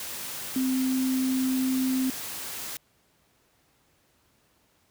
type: tone in noise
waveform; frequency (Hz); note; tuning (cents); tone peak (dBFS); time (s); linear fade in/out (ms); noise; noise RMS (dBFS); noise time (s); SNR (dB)
sine; 260; C4; -11; -23; 0.56-2.1; 2; white; -36; 0-2.77; +10
effects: pink hiss -66 dBFS RMS until 4.9 s + high-pass 60 Hz 12 dB/octave